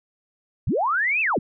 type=linear two-way sweep; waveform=sine; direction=up then down; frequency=55.9 to 2684 to 103.8 Hz; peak=-19 dBFS; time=0.67-1.39 s; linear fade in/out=5 ms; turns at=1.21 s; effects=none